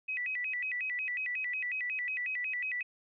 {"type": "tone with vibrato", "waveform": "sine", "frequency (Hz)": 2232, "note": "C#7", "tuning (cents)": 11, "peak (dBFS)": -32, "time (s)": [0.08, 2.83], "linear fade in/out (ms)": 10, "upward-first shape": "square", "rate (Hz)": 5.5, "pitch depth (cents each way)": 220, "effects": []}